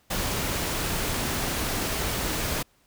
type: noise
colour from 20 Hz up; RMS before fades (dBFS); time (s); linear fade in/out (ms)
pink; -28; 0.1-2.63; 10
effects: pink hiss -64 dBFS RMS until 2.86 s